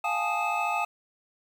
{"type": "tone cluster", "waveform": "triangle", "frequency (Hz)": [703, 814, 868, 1240, 2598], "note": ["F5", "G#5", "A5", "D#6", "E7"], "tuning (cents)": [11, -35, -24, -6, -26], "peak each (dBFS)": -30, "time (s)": [0.04, 0.85], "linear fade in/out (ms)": 5, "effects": ["9-bit"]}